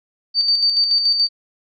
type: tone with tremolo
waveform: sine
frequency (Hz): 4600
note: D8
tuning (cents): -37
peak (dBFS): -12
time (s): 0.34-1.29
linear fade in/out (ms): 50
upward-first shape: square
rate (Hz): 7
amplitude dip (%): 45
effects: none